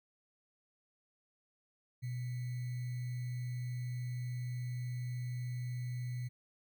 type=tone with sample-and-hold; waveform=sine; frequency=123.47 Hz; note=B2; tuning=in tune; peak=-36 dBFS; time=2.02-6.29 s; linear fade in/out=20 ms; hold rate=2100 Hz; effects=none